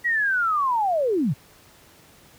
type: linear sweep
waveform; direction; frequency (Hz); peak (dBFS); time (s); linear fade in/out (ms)
sine; down; 1942 to 110; -19; 0.04-1.34; 20
effects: pink hiss -52 dBFS RMS until 2.38 s + high-pass 60 Hz 12 dB/octave